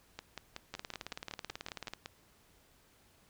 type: two click trains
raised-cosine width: 0.2 ms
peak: -23 / -24 dBFS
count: 23 / 11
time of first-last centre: 0.74-1.936 / 0.19-2.059 s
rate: 18.4 / 5.35 Hz
effects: pink hiss -66 dBFS RMS until 3.29 s